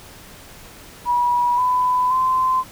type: tone with pitch steps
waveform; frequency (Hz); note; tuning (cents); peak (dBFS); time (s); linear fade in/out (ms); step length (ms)
sine; 970 / 1000.7 / 1032.4; B5 / B5 / C6; -31 / +23 / -23; -15; 1.05-2.64; 50; 530
effects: pink hiss -42 dBFS RMS until 2.71 s